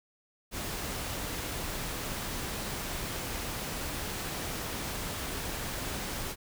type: noise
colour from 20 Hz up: pink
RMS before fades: -36 dBFS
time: 0.51-6.36 s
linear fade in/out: 50 ms
effects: none